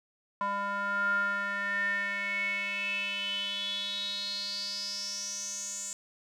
square tone with band-pass filter sweep, 200.6 Hz, G3, 40 cents sharp, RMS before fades -33 dBFS, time 0.41-5.93 s, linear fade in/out 0 ms, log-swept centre 1100 to 7300 Hz, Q 9.2, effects none

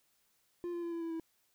triangle tone with pitch steps, 349.2 / 344.6 / 340 / 335.6 / 331.1 / 326.8 Hz, F4 / F4 / F4 / E4 / E4 / E4, 0 / -23 / -46 / +31 / +8 / -15 cents, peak -34 dBFS, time 0.64-1.198 s, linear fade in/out 0 ms, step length 93 ms, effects white hiss -74 dBFS RMS until 1.54 s

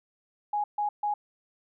sine tone bursts, 830.6 Hz, G#5, in tune, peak -25 dBFS, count 3, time 0.53-1.14 s, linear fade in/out 5 ms, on 110 ms, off 140 ms, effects none

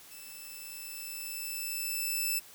5% pulse tone with level ramp, 2637 Hz, E7, in tune, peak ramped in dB -38 to -19 dBFS, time 0.1-2.4 s, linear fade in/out 20 ms, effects white hiss -53 dBFS RMS until 2.54 s

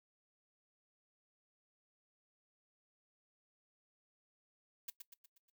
blue noise with echo, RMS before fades -43 dBFS, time 4.88-4.9 s, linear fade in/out 5 ms, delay 120 ms, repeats 5, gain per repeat -6 dB, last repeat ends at 5.5 s, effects noise-tail reverb RT60 0.1 s tail -18 dB re dry

